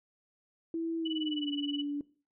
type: tone with pitch glide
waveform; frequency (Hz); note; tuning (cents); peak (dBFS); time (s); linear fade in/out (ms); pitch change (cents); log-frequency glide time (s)
sine; 329.6 to 288.6; E4 to D4; 0 to -30; -31; 0.74-2.01; 2; -230; 0.98-1.5
type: tone with tremolo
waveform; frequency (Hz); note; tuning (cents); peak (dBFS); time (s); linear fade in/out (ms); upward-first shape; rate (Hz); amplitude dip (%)
sine; 2960; F#7; 0; -33; 1.05-1.84; 10; sine; 19; 100
effects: noise-tail reverb RT60 0.4 s tail -20 dB re dry